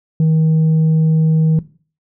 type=tone; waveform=sine; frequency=158.8 Hz; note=D#3; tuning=36 cents sharp; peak=-7 dBFS; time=0.2-1.59 s; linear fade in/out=2 ms; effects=noise-tail reverb RT60 0.4 s tail -18 dB re dry + tanh soft clip ceiling -9 dBFS